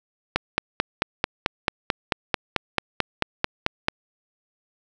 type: click train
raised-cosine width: 0.3 ms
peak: -3 dBFS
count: 17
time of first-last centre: 0.36-3.884 s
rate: 4.54 Hz
effects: none